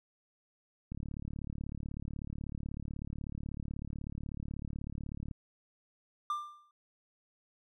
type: click train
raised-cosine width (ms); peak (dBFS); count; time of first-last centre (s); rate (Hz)
5; -28; 160; 0.92-5.312; 36.2
type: tone with exponential decay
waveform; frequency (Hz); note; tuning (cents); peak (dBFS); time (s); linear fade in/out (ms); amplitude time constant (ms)
triangle; 1190; D6; +22; -27; 6.3-6.71; 2; 89
effects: none